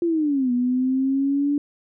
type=linear two-way sweep; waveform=sine; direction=down then up; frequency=348 to 243.1 to 290.6 Hz; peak=-18 dBFS; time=0.02-1.58 s; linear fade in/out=2 ms; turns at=0.52 s; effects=none